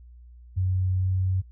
sine tone with pitch glide, 92.9 to 93.6 Hz, F#2 to F#2, +7 to +20 cents, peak -21 dBFS, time 0.56-1.42 s, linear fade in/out 20 ms, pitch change +13 cents, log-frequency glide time 0.97-1.09 s, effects added 60 Hz sine -45 dBFS peak until 1.51 s

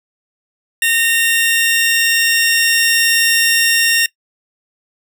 sawtooth tone pair together, 1839.4 / 2759 Hz, A#6 / F7, -24 / -22 cents, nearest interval perfect fifth, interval 702 cents, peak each -11 dBFS, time 0.82-4.06 s, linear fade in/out 2 ms, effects noise-tail reverb RT60 0.1 s tail -20 dB re dry

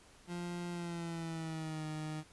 30% pulse tone with pitch glide, 174.61 to 154.66 Hz, F3 to D#3, 0 to -10 cents, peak -36 dBFS, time 0.27-2.24 s, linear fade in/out 50 ms, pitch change -210 cents, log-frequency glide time 0.7-1.86 s, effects pink hiss -61 dBFS RMS until 2.32 s + resampled to 24000 Hz

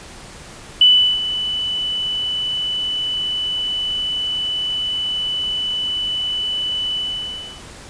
sine tone with ADSR envelope, 2985 Hz, F#7, 15 cents sharp, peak -6 dBFS, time 0.81-7.63 s, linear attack 4 ms, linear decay 370 ms, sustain -13 dB, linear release 680 ms, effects pink hiss -38 dBFS RMS until 7.89 s + resampled to 22050 Hz

